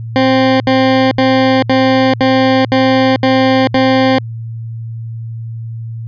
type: tone bursts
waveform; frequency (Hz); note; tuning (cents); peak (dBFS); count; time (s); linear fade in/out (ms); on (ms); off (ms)
20% pulse; 262.5; C4; +6; -3; 8; 0.16-4.184; 0; 440; 72
effects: added 114 Hz sine -21 dBFS peak until 6.07 s + resampled to 11025 Hz